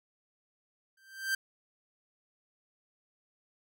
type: tone with exponential growth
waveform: 45% pulse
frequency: 1568 Hz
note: G6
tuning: in tune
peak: -26 dBFS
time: 0.97-1.35 s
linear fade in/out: 5 ms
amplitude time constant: 81 ms
effects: none